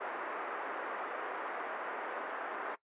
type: band-pass noise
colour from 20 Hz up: white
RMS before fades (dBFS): -40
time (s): 0-2.76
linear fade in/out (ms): 20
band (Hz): 350 to 1600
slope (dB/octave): 24
effects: noise-tail reverb RT60 0.1 s tail -19 dB re dry + resampled to 8000 Hz